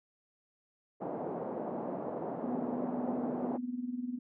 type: band-pass noise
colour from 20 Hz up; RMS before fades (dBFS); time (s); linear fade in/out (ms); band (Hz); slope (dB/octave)
white; -38; 1-3.58; 20; 170 to 730; 24
type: tone with tremolo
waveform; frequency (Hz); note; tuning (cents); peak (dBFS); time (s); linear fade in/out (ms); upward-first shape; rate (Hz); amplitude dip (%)
sine; 246.9; B3; 0; -31; 2.43-4.19; 10; sine; 20; 75
effects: none